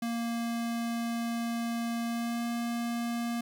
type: tone with pitch glide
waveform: square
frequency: 233 to 235.3 Hz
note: A#3 to A#3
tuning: -1 to +16 cents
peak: -31 dBFS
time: 0.02-3.41 s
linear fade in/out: 5 ms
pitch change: +17 cents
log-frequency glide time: 2.06-2.45 s
effects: 11-bit